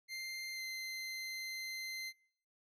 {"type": "tone with pitch glide", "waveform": "25% pulse", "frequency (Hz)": [2093, 2073], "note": ["C7", "C7"], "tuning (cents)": [0, -17], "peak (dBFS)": -37, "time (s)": [0.08, 2.13], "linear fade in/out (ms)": 50, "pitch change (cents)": -17, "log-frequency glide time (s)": [0.53, 0.61], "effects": ["noise-tail reverb RT60 0.6 s tail -24 dB re dry", "low-pass 12000 Hz 12 dB/octave"]}